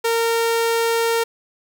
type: tone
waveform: sawtooth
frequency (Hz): 460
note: A#4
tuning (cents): -23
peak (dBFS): -13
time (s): 0.04-1.24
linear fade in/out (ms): 10
effects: none